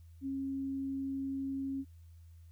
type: tone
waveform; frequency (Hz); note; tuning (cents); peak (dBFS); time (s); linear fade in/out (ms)
sine; 271.2; C#4; -38; -34; 0.21-1.85; 50
effects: added 83 Hz sine -52 dBFS peak until 2.51 s + white hiss -75 dBFS RMS until 2.51 s